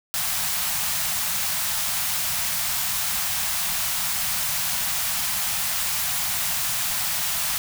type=band-stop noise; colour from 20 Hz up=white; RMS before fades=-25 dBFS; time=0.14-7.58 s; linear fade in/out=0 ms; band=210 to 640 Hz; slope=48 dB/octave; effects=none